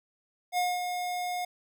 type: tone with ADSR envelope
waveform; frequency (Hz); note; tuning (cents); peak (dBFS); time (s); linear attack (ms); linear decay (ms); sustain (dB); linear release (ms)
square; 718; F5; +48; -25; 0.52-1.45; 56; 220; -6; 5
effects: none